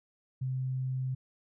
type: tone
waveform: sine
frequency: 130 Hz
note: C3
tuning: 11 cents flat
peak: -30 dBFS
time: 0.41-1.15 s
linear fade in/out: 10 ms
effects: none